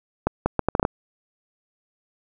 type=accelerating click train; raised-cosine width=1 ms; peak=-5 dBFS; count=8; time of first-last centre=0.27-0.851 s; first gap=190 ms; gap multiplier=0.7; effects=none